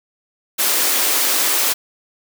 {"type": "high-pass noise", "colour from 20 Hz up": "white", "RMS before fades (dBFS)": -17, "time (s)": [0.58, 1.74], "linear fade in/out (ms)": 20, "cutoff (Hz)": 260, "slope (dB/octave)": 48, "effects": []}